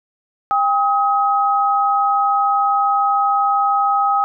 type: tone pair together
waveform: sine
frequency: 800 / 1267.1 Hz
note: G5 / D#6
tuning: +35 / +31 cents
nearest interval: minor sixth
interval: 796 cents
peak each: -16 dBFS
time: 0.51-4.24 s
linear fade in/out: 0 ms
effects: none